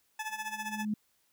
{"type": "tone with tremolo", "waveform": "20% pulse", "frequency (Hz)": 866, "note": "A5", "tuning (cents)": -28, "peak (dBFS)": -28, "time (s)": [0.19, 0.85], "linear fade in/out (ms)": 5, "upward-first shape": "sine", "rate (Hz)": 15, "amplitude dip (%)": 75}
{"type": "tone with exponential growth", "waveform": "sine", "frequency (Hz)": 211.7, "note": "G#3", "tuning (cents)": 33, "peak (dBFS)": -27, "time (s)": [0.29, 0.94], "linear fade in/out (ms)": 5, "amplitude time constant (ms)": 140}
{"effects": ["white hiss -72 dBFS RMS until 1.32 s"]}